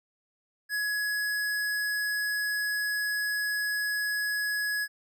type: tone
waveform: square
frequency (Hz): 1681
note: G#6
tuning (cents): +20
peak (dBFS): -28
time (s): 0.69-4.88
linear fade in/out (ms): 50
effects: none